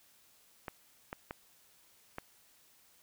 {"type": "clicks", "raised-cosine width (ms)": 0.5, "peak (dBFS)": -24, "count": 4, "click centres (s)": [0.682, 1.129, 1.309, 2.184], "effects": ["white hiss -65 dBFS RMS until 3.02 s"]}